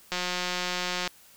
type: click train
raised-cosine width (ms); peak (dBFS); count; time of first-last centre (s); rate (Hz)
0.2; -12; 173; 0.12-1.076; 180
effects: white hiss -55 dBFS RMS until 1.36 s